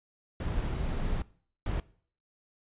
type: noise bursts at uneven times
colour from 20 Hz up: brown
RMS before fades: -31 dBFS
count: 2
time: 0.4-1.22 / 1.66-1.8 s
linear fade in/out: 2 ms
effects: noise-tail reverb RT60 0.5 s tail -20 dB re dry + resampled to 8000 Hz